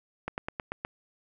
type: slowing click train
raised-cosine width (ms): 0.5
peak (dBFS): -17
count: 6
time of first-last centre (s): 0.28-0.849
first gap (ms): 99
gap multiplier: 1.07
effects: none